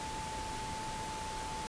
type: tone in noise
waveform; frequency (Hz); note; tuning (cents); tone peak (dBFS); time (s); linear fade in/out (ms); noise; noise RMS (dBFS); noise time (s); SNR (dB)
sine; 875; A5; -10; -40; 0-1.67; 0; pink; -42; 0-1.67; -1
effects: resampled to 22050 Hz